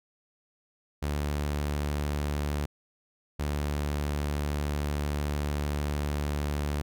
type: tone pair in turn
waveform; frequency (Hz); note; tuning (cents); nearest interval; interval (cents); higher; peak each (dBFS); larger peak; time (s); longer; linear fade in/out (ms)
sawtooth; 73.2 / 73.2; D2 / D2; -5 / -5; unison; 0; neither; -24; neither; 1.02-2.66 / 3.39-6.82; second; 10
effects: none